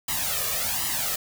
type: noise with flanger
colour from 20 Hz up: white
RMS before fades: -27 dBFS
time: 0.08-1.16 s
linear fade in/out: 5 ms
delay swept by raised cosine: 1 to 1.74 ms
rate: 1.3 Hz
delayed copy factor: +0.85
effects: none